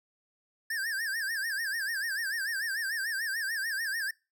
square tone with vibrato, 1700 Hz, G#6, 40 cents sharp, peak -31 dBFS, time 0.7-4.11 s, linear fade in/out 5 ms, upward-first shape sine, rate 6.8 Hz, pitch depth 160 cents each way, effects noise-tail reverb RT60 0.3 s tail -26 dB re dry

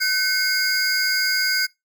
square tone cluster, 1520 / 2159 / 4877 Hz, F#6 / C#7 / D#8, +46 / -46 / -35 cents, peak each -23 / -26 / -23 dBFS, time 0-1.67 s, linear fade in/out 20 ms, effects noise-tail reverb RT60 0.2 s tail -22 dB re dry

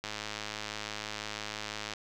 click train, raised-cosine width 0.2 ms, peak -19 dBFS, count 202, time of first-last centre 0.04-1.936 s, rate 106 Hz, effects none

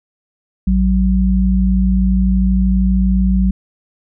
sine tone pair together, 56.07 / 188.6 Hz, A1 / F#3, +33 / +33 cents, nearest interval octave + major sixth, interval 2100 cents, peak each -13 dBFS, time 0.67-3.51 s, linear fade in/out 5 ms, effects none

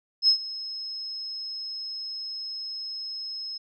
sine tone with ADSR envelope, 5170 Hz, E8, 34 cents flat, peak -14 dBFS, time 0.22-3.58 s, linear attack 62 ms, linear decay 91 ms, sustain -18 dB, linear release 10 ms, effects none

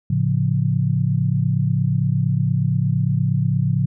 sine chord, A augmented, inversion none, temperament equal, 110 / 138.59 / 174.61 Hz, A2 / C#3 / E#3, 0 / 0 / 0 cents, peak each -21 / -19 / -22 dBFS, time 0.1-3.86 s, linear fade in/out 5 ms, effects none

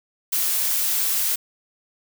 blue noise, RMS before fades -22 dBFS, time 0.32-1.36 s, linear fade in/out 10 ms, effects none

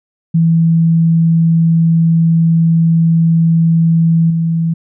sine tone with level steps, 164.81 Hz, E3, in tune, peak -7 / -11 dBFS, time 0.34-4.74 s, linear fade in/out 10 ms, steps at 4.3 s, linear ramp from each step 5 ms, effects none

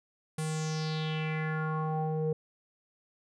square tone with low-pass filter sweep, 156.6 Hz, D#3, 11 cents sharp, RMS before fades -32 dBFS, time 0.38-2.33 s, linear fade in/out 5 ms, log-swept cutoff 9900 to 470 Hz, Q 4.2, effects none

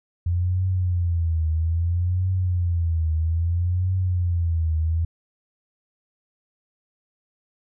sine tone with vibrato, 86 Hz, F2, 26 cents flat, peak -19 dBFS, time 0.26-5.05 s, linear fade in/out 5 ms, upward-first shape triangle, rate 0.61 Hz, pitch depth 150 cents each way, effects none

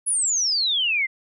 sine exponential sweep, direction down, 10520 to 2029 Hz, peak -19 dBFS, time 0.06-1.07 s, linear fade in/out 20 ms, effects none

